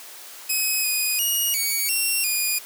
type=tone with pitch steps; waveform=5% pulse; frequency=2539 / 2482 / 2877 / 2249 / 2733 / 2451 Hz; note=D#7 / D#7 / F#7 / C#7 / F7 / D#7; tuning=+34 / -5 / -49 / +24 / -38 / -27 cents; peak=-12 dBFS; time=0.49-2.59 s; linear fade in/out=10 ms; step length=350 ms; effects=white hiss -41 dBFS RMS until 2.65 s + high-pass 400 Hz 12 dB/octave